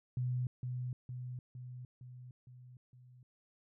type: tone with echo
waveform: sine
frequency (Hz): 125.1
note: B2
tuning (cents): +23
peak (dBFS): -32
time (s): 0.17-0.47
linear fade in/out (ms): 2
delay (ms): 460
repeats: 6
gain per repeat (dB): -4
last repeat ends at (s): 3.23
effects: none